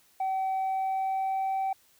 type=tone with pitch glide; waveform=sine; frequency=764 to 770.6 Hz; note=G5 to G5; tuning=-45 to -30 cents; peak=-24 dBFS; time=0.2-1.73 s; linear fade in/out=5 ms; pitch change=+15 cents; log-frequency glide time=0.52-1.55 s; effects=tanh soft clip ceiling -25 dBFS + white hiss -63 dBFS RMS until 1.99 s